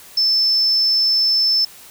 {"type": "tone", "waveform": "sine", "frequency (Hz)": 5280, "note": "E8", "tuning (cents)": 2, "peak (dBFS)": -13, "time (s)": [0.17, 1.65], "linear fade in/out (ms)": 5, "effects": ["white hiss -42 dBFS RMS until 1.9 s"]}